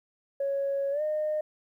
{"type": "tone with pitch glide", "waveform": "sine", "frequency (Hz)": [554.4, 611.6], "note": ["C#5", "D#5"], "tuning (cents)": [0, -30], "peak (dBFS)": -25, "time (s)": [0.4, 1.41], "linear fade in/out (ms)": 5, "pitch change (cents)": 170, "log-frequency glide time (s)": [0.91, 1.02], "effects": ["tanh soft clip ceiling -22 dBFS", "11-bit"]}